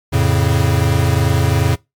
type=chord; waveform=square; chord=F augmented; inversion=none; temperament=equal; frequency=87.31 / 110 / 138.59 Hz; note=F2 / A2 / C#3; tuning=0 / 0 / 0 cents; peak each=-17 dBFS; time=0.12-1.76 s; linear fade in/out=20 ms; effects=noise-tail reverb RT60 0.2 s tail -22 dB re dry + MP3 96 kbps